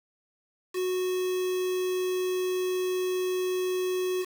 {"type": "tone with quantisation", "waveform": "triangle", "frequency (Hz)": 367.8, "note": "F#4", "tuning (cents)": -10, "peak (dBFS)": -24, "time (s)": [0.73, 4.26], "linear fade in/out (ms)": 50, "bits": 6, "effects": []}